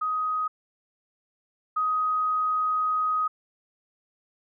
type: tone pair in turn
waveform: sine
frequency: 1255 / 1255 Hz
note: D#6 / D#6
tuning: +15 / +15 cents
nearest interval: unison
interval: 0 cents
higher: neither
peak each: -24 / -22 dBFS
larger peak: second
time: 0.01-0.48 / 1.76-3.28 s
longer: second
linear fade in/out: 10 ms
effects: none